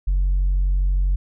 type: tone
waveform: sine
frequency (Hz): 46.25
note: F#1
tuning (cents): 0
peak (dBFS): -14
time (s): 0.07-1.16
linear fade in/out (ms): 10
effects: tanh soft clip ceiling -14 dBFS